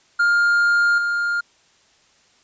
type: tone with level steps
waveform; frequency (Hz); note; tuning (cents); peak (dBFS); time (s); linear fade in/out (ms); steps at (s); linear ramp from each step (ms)
triangle; 1407; F6; +12; -12 / -17; 0.19-1.41; 10; 0.98; 2
effects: white hiss -57 dBFS RMS until 2.43 s + resampled to 16000 Hz